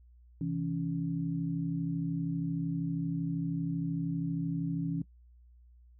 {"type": "tone cluster", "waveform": "sine", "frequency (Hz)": [132.1, 164.9, 279.8], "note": ["C3", "E3", "C#4"], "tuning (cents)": [17, 1, 16], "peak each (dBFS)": [-40, -32, -35], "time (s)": [0.41, 5.02], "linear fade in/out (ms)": 2, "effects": ["noise-tail reverb RT60 0.1 s tail -20 dB re dry", "added 60 Hz sine -55 dBFS peak until 5.99 s"]}